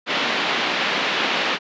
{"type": "band-pass noise", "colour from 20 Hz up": "white", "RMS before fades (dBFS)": -22, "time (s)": [0.06, 1.59], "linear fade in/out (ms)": 50, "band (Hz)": [190, 3500], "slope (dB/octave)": 24, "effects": ["resampled to 16000 Hz"]}